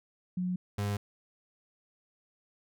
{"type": "tone pair in turn", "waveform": ["sine", "35% pulse"], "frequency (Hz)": [181.3, 101.97], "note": ["F#3", "G#2"], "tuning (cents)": [-35, -31], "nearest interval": "minor seventh", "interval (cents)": 996, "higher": "first", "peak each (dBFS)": [-29, -28], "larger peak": "second", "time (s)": [[0.37, 0.56], [0.78, 0.97]], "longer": "neither", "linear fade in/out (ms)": 5, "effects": []}